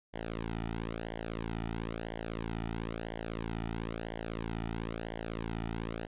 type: tone with flanger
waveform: sawtooth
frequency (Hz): 56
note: A1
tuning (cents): +31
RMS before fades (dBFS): -38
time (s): 0.13-6.07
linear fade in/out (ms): 20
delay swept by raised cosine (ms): 0.78 to 1.88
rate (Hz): 1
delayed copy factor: -0.9
effects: resampled to 8000 Hz